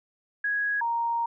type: tone pair in turn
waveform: sine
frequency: 1661.2 / 932.3 Hz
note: G#6 / A#5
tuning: 0 / 0 cents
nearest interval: minor seventh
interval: 1000 cents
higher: first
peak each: -24 dBFS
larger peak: neither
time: 0.44-0.81 / 0.81-1.26 s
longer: second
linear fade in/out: 5 ms
effects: none